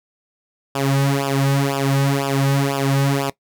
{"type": "tone with flanger", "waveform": "sawtooth", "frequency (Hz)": 138.1, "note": "C#3", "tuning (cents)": -6, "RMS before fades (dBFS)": -18, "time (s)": [0.75, 3.3], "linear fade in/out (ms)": 5, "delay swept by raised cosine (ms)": [0.48, 2.98], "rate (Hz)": 2, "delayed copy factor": -0.95, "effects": ["noise-tail reverb RT60 0.1 s tail -20 dB re dry"]}